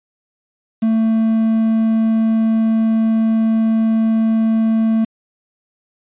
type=tone with quantisation; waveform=triangle; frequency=223 Hz; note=A3; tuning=23 cents sharp; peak=-10 dBFS; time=0.82-5.05 s; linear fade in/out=10 ms; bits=6; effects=resampled to 8000 Hz